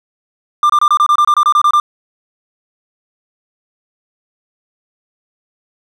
triangle tone bursts, 1192 Hz, D6, 25 cents sharp, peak -5 dBFS, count 13, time 0.63-1.8 s, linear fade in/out 2 ms, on 66 ms, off 26 ms, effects none

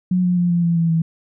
sine tone with pitch steps, 182 / 178.77 / 175.6 / 172.48 / 169.42 / 166.41 / 163.46 Hz, F#3 / F3 / F3 / F3 / E3 / E3 / E3, -28 / +41 / +10 / -21 / +48 / +17 / -14 cents, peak -14 dBFS, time 0.11-1.02 s, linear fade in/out 5 ms, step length 130 ms, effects none

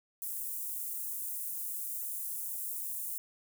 white high-pass noise, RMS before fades -38 dBFS, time 0.22-3.18 s, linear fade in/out 0 ms, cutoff 9000 Hz, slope 24 dB/octave, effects none

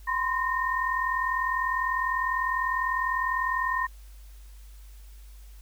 sine tone cluster, 1014 / 1054 / 1838 Hz, B5 / C6 / A#6, +45 / +12 / -25 cents, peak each -29 dBFS, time 0.07-3.87 s, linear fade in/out 10 ms, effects added 50 Hz sine -44 dBFS peak until 5.61 s + white hiss -59 dBFS RMS until 5.61 s

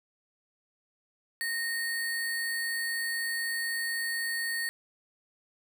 sine tone with sample-and-hold, 1852 Hz, A#6, 12 cents flat, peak -29 dBFS, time 1.41-4.69 s, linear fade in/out 0 ms, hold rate 6300 Hz, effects none

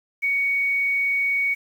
sine tone with quantisation, 2236 Hz, C#7, 14 cents sharp, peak -19 dBFS, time 0.22-1.55 s, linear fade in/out 20 ms, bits 8, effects none

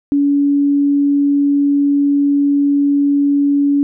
sine tone, 284.1 Hz, C#4, 43 cents sharp, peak -10 dBFS, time 0.12-3.83 s, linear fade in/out 0 ms, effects none

